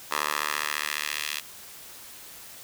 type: tone with high-pass filter sweep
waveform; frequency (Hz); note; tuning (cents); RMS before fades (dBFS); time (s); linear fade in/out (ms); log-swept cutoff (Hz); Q
10% pulse; 74.6; D2; +28; -30; 0.11-1.4; 5; 1000 to 2700; 1.3
effects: white hiss -45 dBFS RMS until 2.63 s